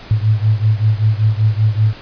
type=beating tone pair; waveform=sine; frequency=106.1 / 111.3 Hz; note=G#2 / A2; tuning=+38 / +20 cents; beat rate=5.2 Hz; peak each=-13 / -15 dBFS; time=0.11-1.93 s; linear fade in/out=0 ms; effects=pink hiss -36 dBFS RMS until 2.01 s + resampled to 11025 Hz

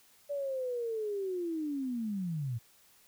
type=linear sweep; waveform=sine; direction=down; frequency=580 to 110 Hz; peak=-32 dBFS; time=0.29-2.59 s; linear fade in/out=20 ms; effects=white hiss -63 dBFS RMS until 3.07 s

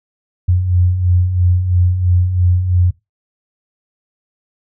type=beating tone pair; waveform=sine; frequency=87.31 / 90.31 Hz; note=F2 / F#2; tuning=0 / -41 cents; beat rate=3 Hz; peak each=-19 / -11 dBFS; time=0.48-2.91 s; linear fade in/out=10 ms; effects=noise-tail reverb RT60 0.2 s tail -20 dB re dry

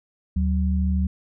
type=tone pair together; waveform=sine; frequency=74.49 / 187.7 Hz; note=D2 / F#3; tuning=+25 / +25 cents; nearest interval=octave + major third; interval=1600 cents; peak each=-20 / -24 dBFS; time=0.36-1.07 s; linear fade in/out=5 ms; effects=none

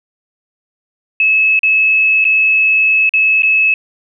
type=tone with dropouts; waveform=sine; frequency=2591 Hz; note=E7; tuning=30 cents flat; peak=-8 dBFS; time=1.2-3.74 s; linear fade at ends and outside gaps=2 ms; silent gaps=1.592-1.632 / 2.243-2.251 / 3.093-3.137 / 3.422-3.432 s; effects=none

